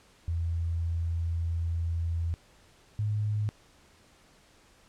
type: tone pair in turn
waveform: sine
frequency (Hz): 83.7 / 105.46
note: E2 / G#2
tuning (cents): +27 / +27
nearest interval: major third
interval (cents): 400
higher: second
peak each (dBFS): -27 / -26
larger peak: second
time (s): 0.28-2.34 / 2.99-3.49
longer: first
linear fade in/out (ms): 0
effects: pink hiss -60 dBFS RMS until 4.88 s + low-pass 9000 Hz 12 dB/octave